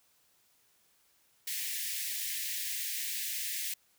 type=high-pass noise; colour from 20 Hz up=white; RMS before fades=-36 dBFS; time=1.47-3.74 s; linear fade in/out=5 ms; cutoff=1700 Hz; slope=96 dB/octave; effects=white hiss -69 dBFS RMS until 3.98 s